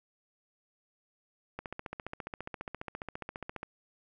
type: click train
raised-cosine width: 0.5 ms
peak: -23 dBFS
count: 31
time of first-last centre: 1.59-3.631 s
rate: 14.7 Hz
effects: none